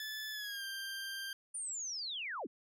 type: tone with pitch glide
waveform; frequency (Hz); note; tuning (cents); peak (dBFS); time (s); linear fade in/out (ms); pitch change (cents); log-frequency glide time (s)
20% pulse; 1735 to 1581.8; A6 to G6; -25 to +15; -35; 0-1.33; 2; -160; 0.32-0.64
type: linear sweep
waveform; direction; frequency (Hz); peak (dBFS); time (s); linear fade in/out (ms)
sine; down; 9397 to 174.61; -38; 1.54-2.47; 10
effects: none